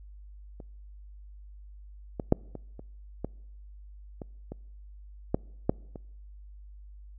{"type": "clicks", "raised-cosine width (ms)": 2, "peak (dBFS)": [-30, -18, -6, -24, -29, -18, -24, -24, -11, -9, -26], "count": 11, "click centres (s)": [0.602, 2.198, 2.324, 2.553, 2.794, 3.246, 4.218, 4.52, 5.345, 5.695, 5.958], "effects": ["noise-tail reverb RT60 0.9 s tail -26 dB re dry", "added 50 Hz sine -45 dBFS peak until 7.18 s"]}